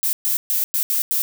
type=noise bursts at uneven times; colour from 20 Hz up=violet; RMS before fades=-20 dBFS; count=6; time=0.03-0.13 / 0.25-0.37 / 0.5-0.64 / 0.74-0.83 / 0.9-1.02 / 1.11-1.22 s; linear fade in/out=0 ms; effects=none